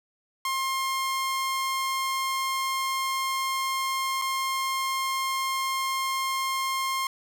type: tone with dropouts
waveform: sawtooth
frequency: 1064 Hz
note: C6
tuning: 29 cents sharp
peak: -22 dBFS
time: 0.45-7.07 s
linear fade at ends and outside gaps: 2 ms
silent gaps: 4.216-4.22 s
effects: none